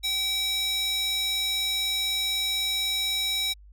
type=tone with high-pass filter; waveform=square; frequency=768 Hz; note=G5; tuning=36 cents flat; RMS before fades=-27 dBFS; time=0.03-3.54 s; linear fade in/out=20 ms; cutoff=3400 Hz; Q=3.7; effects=added 50 Hz sine -47 dBFS peak until 3.72 s